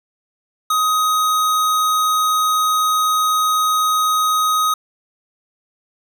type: tone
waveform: square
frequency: 1256 Hz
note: D#6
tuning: 16 cents sharp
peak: -15 dBFS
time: 0.7-4.74 s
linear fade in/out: 5 ms
effects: none